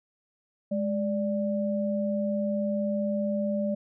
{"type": "tone pair together", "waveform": "sine", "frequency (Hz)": [207.5, 586.9], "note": ["G#3", "D5"], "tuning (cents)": [-1, -1], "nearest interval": "octave + tritone", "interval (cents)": 1800, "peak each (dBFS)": [-27, -29], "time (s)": [0.71, 3.75], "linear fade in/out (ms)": 10, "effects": []}